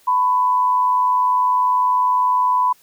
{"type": "tone with amplitude modulation", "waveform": "sine", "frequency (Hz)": 1000, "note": "B5", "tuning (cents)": 21, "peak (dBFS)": -11, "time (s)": [0.07, 2.73], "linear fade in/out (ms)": 10, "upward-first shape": "sine", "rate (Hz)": 100, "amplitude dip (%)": 55, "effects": ["white hiss -54 dBFS RMS until 2.82 s"]}